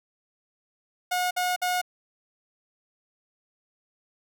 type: tone bursts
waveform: sawtooth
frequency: 723 Hz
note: F#5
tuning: 40 cents flat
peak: -20 dBFS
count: 3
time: 1.11-1.816 s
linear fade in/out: 10 ms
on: 200 ms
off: 53 ms
effects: none